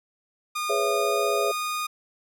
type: tone with pitch glide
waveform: sawtooth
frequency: 1220 to 1229.2 Hz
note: D#6 to D#6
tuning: -34 to -21 cents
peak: -23 dBFS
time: 0.55-1.87 s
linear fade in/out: 10 ms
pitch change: +13 cents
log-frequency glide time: 0.68-1.26 s
type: chord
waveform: sine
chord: C# minor seventh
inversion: second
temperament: just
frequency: 415.8 / 498.9 / 554.4 / 665.2 Hz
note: G#4 / B4 / C#5 / E5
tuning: +2 / +17 / 0 / +16 cents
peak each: -26 / -32 / -28 / -28 dBFS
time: 0.69-1.52 s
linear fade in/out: 10 ms
effects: none